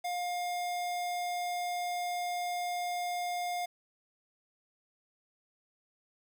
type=tone; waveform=square; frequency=709 Hz; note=F5; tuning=26 cents sharp; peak=-33 dBFS; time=0.04-3.66 s; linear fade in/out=10 ms; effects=10-bit